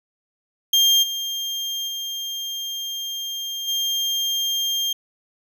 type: tone with level steps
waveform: 35% pulse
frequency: 3200 Hz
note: G7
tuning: 35 cents sharp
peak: -12 / -23 / -25 / -19 dBFS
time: 0.73-4.93 s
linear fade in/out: 5 ms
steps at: 1.02 / 1.87 / 3.67 s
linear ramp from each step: 20 ms
effects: none